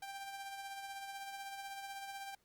sawtooth tone with tremolo, 788 Hz, G5, 9 cents sharp, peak -39 dBFS, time 0.02-2.35 s, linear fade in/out 5 ms, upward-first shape sine, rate 16 Hz, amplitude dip 40%, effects pink hiss -75 dBFS RMS until 2.44 s + Opus 48 kbps

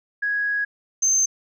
sine tone pair in turn, 1661.2 / 6272 Hz, G#6 / G8, 0 / 0 cents, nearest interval octave + major seventh, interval 2300 cents, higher second, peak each -20 / -15 dBFS, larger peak second, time 0.22-0.65 / 1.02-1.26 s, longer first, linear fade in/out 10 ms, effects tanh soft clip ceiling -12 dBFS

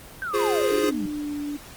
sine exponential sweep, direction down, 1600 to 185 Hz, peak -27 dBFS, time 0.22-1.06 s, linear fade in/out 0 ms
square chord, F minor, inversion none, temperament equal, 349.2 / 415.3 / 523.3 Hz, F4 / Ab4 / C5, 0 / 0 / 0 cents, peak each -29 / -23 / -29 dBFS, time 0.33-0.91 s, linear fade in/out 20 ms
sine tone with pitch glide, 302 to 291.5 Hz, D4 to D4, +48 to -13 cents, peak -27 dBFS, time 0.71-1.57 s, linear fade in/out 10 ms, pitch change -61 cents, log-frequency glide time 0.96-1.36 s
effects pink hiss -44 dBFS RMS until 1.76 s + Opus 24 kbps

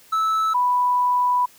triangle / sine tone pair in turn, 1308 / 988.1 Hz, E6 / B5, -14 / +1 cents, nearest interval perfect fourth, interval 485 cents, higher first, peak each -16 dBFS, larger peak neither, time 0.12-0.54 / 0.54-1.46 s, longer second, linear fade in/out 10 ms, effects white hiss -51 dBFS RMS until 1.58 s

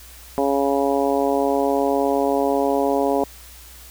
harmonic tone, 139.1 Hz, C#3, 6 cents sharp, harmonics 2 / 3 / 4 / 5 / 6 / 7, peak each -23 / -22 / -23 / -24 / -27 / -29 dBFS, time 0.38-3.24 s, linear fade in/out 0 ms, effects added 60 Hz sine -44 dBFS peak until 3.9 s + white hiss -44 dBFS RMS until 3.9 s

